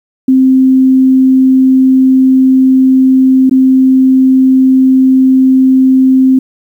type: tone with dropouts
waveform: sine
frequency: 261.6 Hz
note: C4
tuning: in tune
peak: -3 dBFS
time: 0.28-6.39 s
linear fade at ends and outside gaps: 5 ms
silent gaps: 3.496-3.511 s
effects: 7-bit